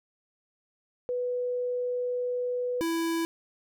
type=tone pair in turn; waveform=sine / square; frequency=493.9 / 331.1 Hz; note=B4 / E4; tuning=0 / +8 cents; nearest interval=perfect fifth; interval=692 cents; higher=first; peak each=-27 dBFS; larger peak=neither; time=1.09-2.81 / 2.81-3.25 s; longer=first; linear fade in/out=0 ms; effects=none